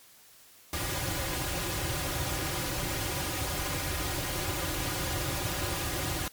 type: noise with comb filter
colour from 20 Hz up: pink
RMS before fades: -32 dBFS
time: 0.73-6.28 s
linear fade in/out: 2 ms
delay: 4.5 ms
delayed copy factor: -0.95
effects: white hiss -56 dBFS RMS until 6.32 s + MP3 96 kbps